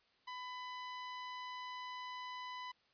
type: tone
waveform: sawtooth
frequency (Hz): 1000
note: B5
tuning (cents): +21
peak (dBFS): -40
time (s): 0.27-2.72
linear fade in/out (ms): 10
effects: white hiss -73 dBFS RMS until 2.93 s + resampled to 11025 Hz